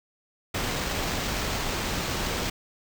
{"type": "noise with sample-and-hold", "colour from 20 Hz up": "pink", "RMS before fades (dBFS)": -29, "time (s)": [0.54, 2.5], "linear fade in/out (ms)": 5, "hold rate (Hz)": 11025, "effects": []}